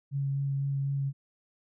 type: tone with vibrato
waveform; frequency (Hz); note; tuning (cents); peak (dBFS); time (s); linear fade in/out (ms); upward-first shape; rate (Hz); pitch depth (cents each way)
sine; 138.59; C#3; 0; -27; 0.11-1.13; 50; sine; 4; 11
effects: none